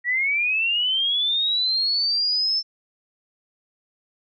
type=linear sweep; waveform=sine; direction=up; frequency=1907 to 5330 Hz; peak=-19 dBFS; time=0.04-2.63 s; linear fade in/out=50 ms; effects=none